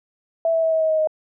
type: tone with pitch steps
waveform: sine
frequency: 659.3 / 653.2 / 647.2 / 641.3 / 635.4 / 629.5 / 623.7 Hz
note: E5 / E5 / E5 / E5 / D#5 / D#5 / D#5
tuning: 0 / -16 / -32 / -48 / +36 / +20 / +4 cents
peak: -16 dBFS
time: 0.45-1.073 s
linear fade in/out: 2 ms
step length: 89 ms
effects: none